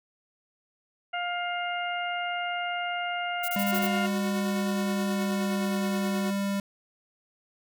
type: harmonic tone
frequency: 705 Hz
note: F5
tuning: 16 cents sharp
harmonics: 1 / 2 / 3 / 4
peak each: -31 / -34 / -36 / -37 dBFS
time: 1.13-4.07 s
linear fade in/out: 10 ms
type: noise bursts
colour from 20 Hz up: violet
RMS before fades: -33 dBFS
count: 6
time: 3.43-3.87 s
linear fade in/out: 10 ms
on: 55 ms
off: 22 ms
type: tone with pitch glide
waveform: square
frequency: 200.9 to 198.82 Hz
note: G3 to G3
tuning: +43 to +25 cents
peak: -27 dBFS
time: 3.56-6.6 s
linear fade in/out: 2 ms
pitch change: -18 cents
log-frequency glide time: 4.38-5.99 s
type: tone with tremolo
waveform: sawtooth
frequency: 367.1 Hz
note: F#4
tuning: 14 cents flat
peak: -28 dBFS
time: 3.72-6.31 s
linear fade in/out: 10 ms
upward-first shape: sine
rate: 9.5 Hz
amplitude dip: 45%
effects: none